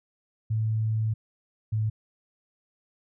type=tone pair in turn; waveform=sine; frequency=110 / 108.74 Hz; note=A2 / A2; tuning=0 / -20 cents; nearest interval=unison; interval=20 cents; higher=first; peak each=-23 dBFS; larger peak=neither; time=0.5-1.14 / 1.72-1.9 s; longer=first; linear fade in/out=10 ms; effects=none